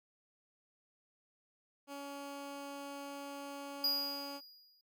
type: tone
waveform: 15% pulse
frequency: 281.3 Hz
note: C#4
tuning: 26 cents sharp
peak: -37 dBFS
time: 1.87-4.41 s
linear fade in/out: 50 ms
type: tone with exponential decay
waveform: square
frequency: 4881 Hz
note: D#8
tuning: 34 cents flat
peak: -29 dBFS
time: 3.84-4.81 s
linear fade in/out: 2 ms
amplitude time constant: 210 ms
effects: noise-tail reverb RT60 0.1 s tail -25 dB re dry